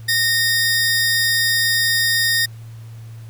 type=tone pair together; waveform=sawtooth; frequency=1845 / 4946 Hz; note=A#6 / D#8; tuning=-18 / -11 cents; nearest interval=octave + perfect fourth; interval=1707 cents; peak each=-13 / -18 dBFS; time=0.08-2.46 s; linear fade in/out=10 ms; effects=added 113 Hz sine -33 dBFS peak until 3.29 s + pink hiss -51 dBFS RMS until 3.29 s